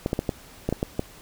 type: clicks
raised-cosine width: 2 ms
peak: -10 dBFS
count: 8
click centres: 0.061 / 0.131 / 0.191 / 0.292 / 0.69 / 0.726 / 0.829 / 0.994 s
effects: pink hiss -48 dBFS RMS until 1.21 s